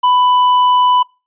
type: tone with hard clipping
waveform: sine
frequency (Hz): 995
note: B5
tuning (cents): +13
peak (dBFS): -10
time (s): 0.03-1.03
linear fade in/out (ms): 10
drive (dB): 5
effects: noise-tail reverb RT60 0.3 s tail -25 dB re dry + resampled to 8000 Hz